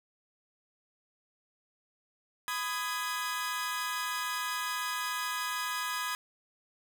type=chord; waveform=sawtooth; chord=G# minor; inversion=first; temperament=equal with one note detuned; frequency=1002.1 / 1244.5 / 1661.2 Hz; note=B5 / D#6 / G#6; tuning=+25 / 0 / 0 cents; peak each=-33 dBFS; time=2.48-6.15 s; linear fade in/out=0 ms; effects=none